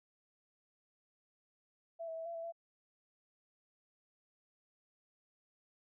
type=tone with pitch steps; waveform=sine; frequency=666 / 650 / 654 / 677 / 662 / 673 Hz; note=E5 / E5 / E5 / E5 / E5 / E5; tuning=+18 / -24 / -14 / +46 / +7 / +36 cents; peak=-40 dBFS; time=1.99-2.524 s; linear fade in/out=20 ms; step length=89 ms; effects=none